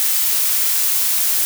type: noise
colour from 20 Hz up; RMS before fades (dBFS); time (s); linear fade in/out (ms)
blue; -17; 0-1.45; 0
effects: none